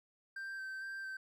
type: tone with vibrato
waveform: triangle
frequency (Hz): 1563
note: G6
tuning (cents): -6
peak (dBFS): -39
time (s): 0.36-1.17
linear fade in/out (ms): 5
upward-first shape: square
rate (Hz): 2.2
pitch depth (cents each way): 14
effects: none